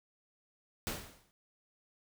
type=noise with exponential decay; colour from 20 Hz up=pink; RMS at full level=-35 dBFS; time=0.87-1.31 s; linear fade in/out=0 ms; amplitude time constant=95 ms; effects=none